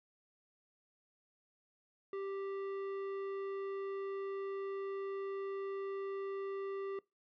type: tone with tanh clipping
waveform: triangle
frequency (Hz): 392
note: G4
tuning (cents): 0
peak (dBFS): -40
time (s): 2.13-6.99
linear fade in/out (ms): 2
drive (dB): 16
effects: noise-tail reverb RT60 0.2 s tail -22 dB re dry